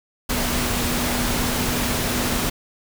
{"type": "tone in noise", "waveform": "sine", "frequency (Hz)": 243.8, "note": "B3", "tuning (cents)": -22, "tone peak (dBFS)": -28, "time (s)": [0.29, 2.5], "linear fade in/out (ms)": 10, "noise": "pink", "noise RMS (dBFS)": -23, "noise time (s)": [0.29, 2.5], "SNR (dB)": -8, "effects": []}